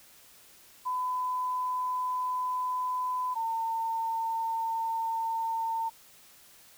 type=tone pair in turn; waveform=sine; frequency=1006 / 905.5 Hz; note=B5 / A5; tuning=+32 / +49 cents; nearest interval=major second; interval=183 cents; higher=first; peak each=-28 dBFS; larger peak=neither; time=0.85-3.35 / 3.35-5.9 s; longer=second; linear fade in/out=20 ms; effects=white hiss -56 dBFS RMS until 6.77 s